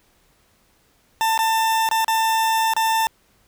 40% pulse tone with dropouts, 893 Hz, A5, 25 cents sharp, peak -16 dBFS, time 1.21-3.07 s, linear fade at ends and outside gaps 0 ms, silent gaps 1.377-1.39 / 1.889-1.913 / 2.045-2.081 / 2.736-2.765 s, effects pink hiss -60 dBFS RMS until 3.47 s

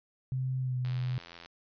sine tone with pitch glide, 130 to 126.08 Hz, C3 to B2, -11 to +36 cents, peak -29 dBFS, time 0.32-1.18 s, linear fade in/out 0 ms, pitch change -53 cents, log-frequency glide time 0.6-0.77 s
click train, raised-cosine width 0.2 ms, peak -29 dBFS, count 53, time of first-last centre 0.85-1.46 s, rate 85.3 Hz
effects resampled to 11025 Hz

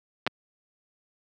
clicks, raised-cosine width 0.3 ms, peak -9 / -9 dBFS, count 2, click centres 0.266 / 0.274 s, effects high-pass 150 Hz 12 dB/octave

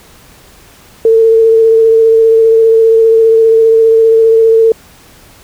sine tone with vibrato, 449.7 Hz, A4, 38 cents sharp, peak -3 dBFS, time 1.05-4.72 s, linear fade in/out 2 ms, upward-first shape sine, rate 15 Hz, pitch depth 16 cents each way, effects pink hiss -40 dBFS RMS until 5.43 s

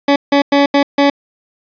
20% pulse tone bursts at uneven times, 282.7 Hz, C#4, 34 cents sharp, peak -3 dBFS, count 5, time 0.08-0.16 / 0.32-0.42 / 0.52-0.66 / 0.74-0.83 / 0.98-1.1 s, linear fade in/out 5 ms, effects resampled to 11025 Hz + 7-bit

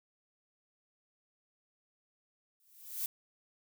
violet noise with exponential growth, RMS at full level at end -33 dBFS, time 2.6-3.06 s, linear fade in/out 1 ms, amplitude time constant 100 ms, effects none

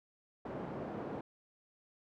pink band-pass noise, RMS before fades -42 dBFS, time 0.45-1.21 s, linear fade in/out 5 ms, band 180 to 770 Hz, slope 12 dB/octave, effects none

